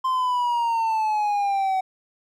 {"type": "exponential sweep", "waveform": "triangle", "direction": "down", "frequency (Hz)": [1046.5, 752], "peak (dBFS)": -18, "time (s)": [0.04, 1.81], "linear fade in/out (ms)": 10, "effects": []}